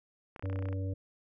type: clicks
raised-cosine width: 0.5 ms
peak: -30 dBFS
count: 12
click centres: 0.362 / 0.395 / 0.425 / 0.457 / 0.499 / 0.529 / 0.559 / 0.59 / 0.625 / 0.656 / 0.687 / 0.728 s
type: harmonic tone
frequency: 95.5 Hz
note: G2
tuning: 45 cents flat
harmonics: 1 / 3 / 5 / 6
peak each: -32 / -42 / -46 / -48 dBFS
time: 0.43-0.94 s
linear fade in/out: 10 ms
effects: none